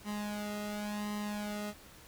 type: tone with flanger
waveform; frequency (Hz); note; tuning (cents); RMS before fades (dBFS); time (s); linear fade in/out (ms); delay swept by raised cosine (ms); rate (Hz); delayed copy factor
sawtooth; 208.2; G#3; +5; -38; 0.04-1.74; 50; 1 to 1.52; 0.92; +0.8
effects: pink hiss -55 dBFS RMS until 2.07 s